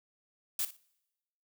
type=noise with echo; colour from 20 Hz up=blue; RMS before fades=-32 dBFS; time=0.59-0.65 s; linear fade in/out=2 ms; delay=58 ms; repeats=2; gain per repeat=-14 dB; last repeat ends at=0.766 s; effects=noise-tail reverb RT60 1.0 s tail -26 dB re dry